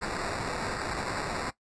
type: noise with sample-and-hold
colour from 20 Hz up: white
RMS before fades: -33 dBFS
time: 0.01-1.51 s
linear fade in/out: 20 ms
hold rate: 3150 Hz
effects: noise-tail reverb RT60 0.1 s tail -17 dB re dry + resampled to 22050 Hz